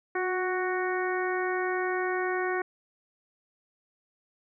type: harmonic tone with a mistuned harmonic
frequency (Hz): 370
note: F#4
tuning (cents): 0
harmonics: 1 / 2 / 3 / 4 / 5 / 6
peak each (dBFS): -29 / -34 / -36 / -35 / -35 / -41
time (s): 0.15-2.62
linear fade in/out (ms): 5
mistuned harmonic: 1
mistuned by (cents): -29
effects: none